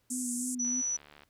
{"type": "tone with vibrato", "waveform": "sine", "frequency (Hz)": 248.1, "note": "B3", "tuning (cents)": 8, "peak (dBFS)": -34, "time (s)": [0.1, 0.82], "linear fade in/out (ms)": 20, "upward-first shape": "sine", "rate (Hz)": 3.2, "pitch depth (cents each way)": 39}
{"type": "band-pass noise", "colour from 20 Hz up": "pink", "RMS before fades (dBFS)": -37, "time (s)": [0.1, 0.55], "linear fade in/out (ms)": 5, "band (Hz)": [6800, 10000], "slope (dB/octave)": 48}
{"type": "tone", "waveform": "sine", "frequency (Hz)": 5920, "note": "F#8", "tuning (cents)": 0, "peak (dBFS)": -29, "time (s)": [0.59, 0.97], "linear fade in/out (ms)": 10}
{"type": "click train", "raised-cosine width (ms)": 0.3, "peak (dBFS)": -36, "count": 44, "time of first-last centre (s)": [0.65, 1.234], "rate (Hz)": 73.6}
{"effects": ["pink hiss -73 dBFS RMS until 1.29 s"]}